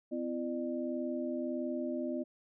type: tone cluster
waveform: sine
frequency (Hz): 254.3 / 335.9 / 600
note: C4 / E4 / D5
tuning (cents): -49 / +33 / +37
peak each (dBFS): -36 / -38 / -39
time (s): 0.11-2.24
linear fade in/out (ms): 20
effects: none